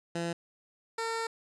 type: tone pair in turn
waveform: 15% pulse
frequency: 169.6 / 454.5 Hz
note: E3 / A#4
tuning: +50 / -44 cents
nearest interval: octave + perfect fourth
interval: 1706 cents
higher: second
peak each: -25 dBFS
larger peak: neither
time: 0.15-0.33 / 0.98-1.27 s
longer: second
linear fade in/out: 5 ms
effects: resampled to 22050 Hz